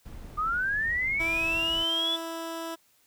brown noise, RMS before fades -42 dBFS, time 0.05-1.84 s, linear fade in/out 10 ms
sine linear sweep, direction up, 1198 to 3481 Hz, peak -25 dBFS, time 0.37-2.17 s, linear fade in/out 20 ms
15% pulse tone, 329.6 Hz, E4, in tune, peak -27 dBFS, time 1.19-2.76 s, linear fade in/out 20 ms
effects white hiss -65 dBFS RMS until 3.06 s

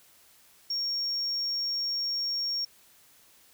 sine tone, 5540 Hz, F8, 15 cents flat, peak -26 dBFS, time 0.7-2.65 s, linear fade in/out 5 ms, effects tanh soft clip ceiling -25 dBFS + white hiss -59 dBFS RMS until 3.53 s

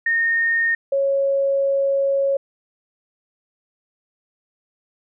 sine tone pair in turn, 1839 / 550.9 Hz, A#6 / C#5, -24 / -11 cents, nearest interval octave + major sixth, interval 2087 cents, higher first, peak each -16 dBFS, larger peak neither, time 0.06-0.75 / 0.92-2.37 s, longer second, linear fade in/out 5 ms, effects none

